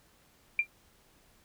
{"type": "tone with exponential decay", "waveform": "sine", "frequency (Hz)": 2379, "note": "D7", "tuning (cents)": 22, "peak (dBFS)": -19, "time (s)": [0.59, 0.67], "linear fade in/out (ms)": 2, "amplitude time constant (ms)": 16, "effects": ["pink hiss -64 dBFS RMS until 1.44 s"]}